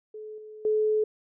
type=tone with level steps; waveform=sine; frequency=429.7 Hz; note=A4; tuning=41 cents flat; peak=-37 / -41 / -21 dBFS; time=0.14-1.04 s; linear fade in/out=5 ms; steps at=0.38 / 0.65 s; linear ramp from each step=2 ms; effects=none